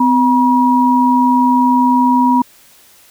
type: tone pair together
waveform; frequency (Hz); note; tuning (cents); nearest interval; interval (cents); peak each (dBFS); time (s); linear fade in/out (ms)
sine; 254.3 / 960; C4 / B5; -49 / -49; octave + major seventh; 2300; -11; 0-2.42; 5
effects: white hiss -46 dBFS RMS until 3.1 s